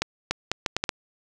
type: accelerating click train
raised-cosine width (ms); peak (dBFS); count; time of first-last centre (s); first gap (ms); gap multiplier
0.2; -6; 7; 0.02-0.892; 290; 0.71
effects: none